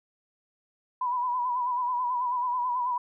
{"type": "tone with vibrato", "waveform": "sine", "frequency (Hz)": 987.8, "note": "B5", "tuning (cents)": 0, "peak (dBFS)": -25, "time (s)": [1.01, 2.98], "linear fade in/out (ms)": 5, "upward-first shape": "sine", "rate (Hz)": 9.2, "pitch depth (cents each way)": 54, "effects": []}